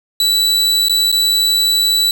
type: tone with dropouts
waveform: 40% pulse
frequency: 3951 Hz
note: B7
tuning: in tune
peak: -10 dBFS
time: 0.2-2.11 s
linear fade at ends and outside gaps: 2 ms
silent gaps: 0.885-0.895 / 1.117-1.125 s
effects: none